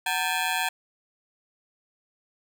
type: ring-modulated tone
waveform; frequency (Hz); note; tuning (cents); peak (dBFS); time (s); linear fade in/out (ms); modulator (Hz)
15% pulse; 830.6; G#5; 0; -15; 0.06-0.69; 5; 83.7
effects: none

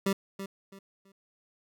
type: tone with echo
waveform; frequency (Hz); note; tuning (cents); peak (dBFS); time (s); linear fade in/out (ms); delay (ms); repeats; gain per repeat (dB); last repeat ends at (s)
25% pulse; 195.3; G3; -6; -21; 0.06-0.13; 5; 330; 3; -11; 1.12
effects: none

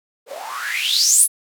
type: noise with band-pass filter sweep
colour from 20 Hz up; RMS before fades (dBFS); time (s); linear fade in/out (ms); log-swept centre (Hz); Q
blue; -18; 0.26-1.28; 50; 460 to 11000; 9.5
effects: none

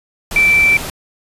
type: tone in noise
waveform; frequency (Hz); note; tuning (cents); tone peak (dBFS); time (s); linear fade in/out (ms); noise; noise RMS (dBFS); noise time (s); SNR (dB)
sine; 2334; D7; -11; -8; 0.36-0.77; 2; pink; -25; 0.31-0.9; +14
effects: resampled to 32000 Hz

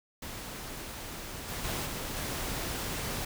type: noise with level steps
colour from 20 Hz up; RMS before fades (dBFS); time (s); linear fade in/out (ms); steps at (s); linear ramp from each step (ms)
pink; -41 / -37 / -34 / -37 / -35; 0.22-3.25; 5; 1.48 / 1.64 / 1.85 / 2.16; 10
effects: none

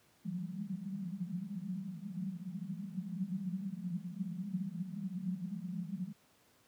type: band-pass noise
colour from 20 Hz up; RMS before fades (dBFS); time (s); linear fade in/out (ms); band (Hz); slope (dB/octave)
white; -40; 0.24-6.13; 20; 170 to 200; 96
effects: pink hiss -68 dBFS RMS until 6.67 s + high-pass 100 Hz 12 dB/octave

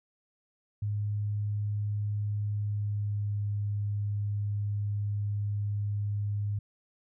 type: tone with pitch glide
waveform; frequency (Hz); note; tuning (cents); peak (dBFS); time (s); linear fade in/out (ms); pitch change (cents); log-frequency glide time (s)
sine; 103.83 to 102.82; G#2 to G#2; 0 to -17; -28; 0.82-6.59; 5; -17; 2.54-3.41
effects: none

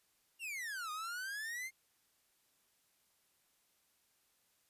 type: exponential two-way sweep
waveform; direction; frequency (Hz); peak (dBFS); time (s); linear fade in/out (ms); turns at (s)
45% pulse; down then up; 2857 to 1217 to 2142; -40; 0.39-1.71; 50; 0.91
effects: white hiss -75 dBFS RMS until 4.69 s + resampled to 32000 Hz

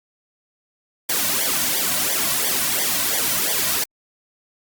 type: noise with flanger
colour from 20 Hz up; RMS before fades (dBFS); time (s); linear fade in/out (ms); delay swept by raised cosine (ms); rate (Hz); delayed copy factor
white; -21; 1.09-3.84; 5; 0.74 to 2.44; 2.9; -1
effects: Opus 48 kbps

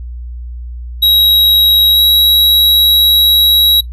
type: tone with pitch glide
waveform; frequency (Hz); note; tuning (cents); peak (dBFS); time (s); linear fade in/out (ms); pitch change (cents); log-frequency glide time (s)
square; 3837 to 3864; A#7 to B7; +49 to -39; -6; 1.02-3.81; 10; +12; 1.91-2
effects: noise-tail reverb RT60 0.1 s tail -18 dB re dry + added 60 Hz sine -22 dBFS peak until 3.92 s

